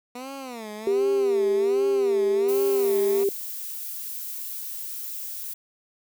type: tone with vibrato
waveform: 15% pulse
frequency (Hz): 240.4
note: B3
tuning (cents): -46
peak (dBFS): -28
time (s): 0.15-3.24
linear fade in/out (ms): 5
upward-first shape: sine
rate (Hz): 1.3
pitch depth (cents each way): 230
type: tone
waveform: sine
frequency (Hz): 396.8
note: G4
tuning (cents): +21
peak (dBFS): -19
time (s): 0.87-3.29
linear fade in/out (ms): 2
type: noise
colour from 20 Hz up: violet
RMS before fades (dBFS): -34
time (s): 2.48-5.54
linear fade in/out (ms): 10
effects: none